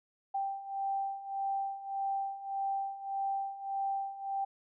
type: beating tone pair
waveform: sine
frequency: 784 / 785.7 Hz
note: G5 / G5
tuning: 0 / +4 cents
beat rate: 1.7 Hz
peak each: -38 / -34 dBFS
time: 0.34-4.45 s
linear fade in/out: 10 ms
effects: none